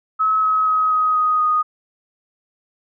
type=tone with pitch steps; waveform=sine; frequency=1287 / 1277.4 / 1267.8 / 1258.3 / 1248.9 / 1239.6 Hz; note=E6 / D#6 / D#6 / D#6 / D#6 / D#6; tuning=-42 / +45 / +32 / +19 / +6 / -7 cents; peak=-14 dBFS; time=0.19-1.63 s; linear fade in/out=20 ms; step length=240 ms; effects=none